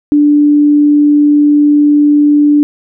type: tone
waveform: sine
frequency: 293.7 Hz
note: D4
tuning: in tune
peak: -4 dBFS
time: 0.12-2.63 s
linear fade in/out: 0 ms
effects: none